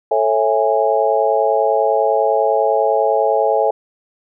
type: chord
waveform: sine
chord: A major seventh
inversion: none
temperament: just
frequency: 440 / 550 / 660 / 825 Hz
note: A4 / C#5 / E5 / G#5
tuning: 0 / -14 / +2 / -12 cents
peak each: -18 dBFS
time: 0.11-3.71 s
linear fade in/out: 5 ms
effects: none